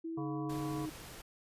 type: tone with pitch glide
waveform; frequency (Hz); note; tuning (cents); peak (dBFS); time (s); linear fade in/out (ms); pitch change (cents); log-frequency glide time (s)
sine; 327.7 to 311.1; E4 to D#4; -10 to 0; -37; 0.04-0.9; 10; -90; 0.17-0.25
type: harmonic tone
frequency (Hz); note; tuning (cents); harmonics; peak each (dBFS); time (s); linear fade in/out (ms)
141.6; C#3; +37; 1 / 3 / 5 / 7 / 8; -40 / -45 / -47 / -48 / -49; 0.17-0.86; 10
type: noise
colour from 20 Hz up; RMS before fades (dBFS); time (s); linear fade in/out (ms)
pink; -49; 0.49-1.22; 10
effects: resampled to 32000 Hz